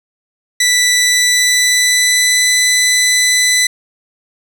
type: tone with pitch glide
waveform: 15% pulse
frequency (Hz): 1975.5 to 1997.3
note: B6 to B6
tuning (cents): 0 to +19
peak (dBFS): -3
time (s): 0.6-3.67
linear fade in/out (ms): 5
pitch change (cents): +19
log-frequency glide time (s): 0.96-2.53
effects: none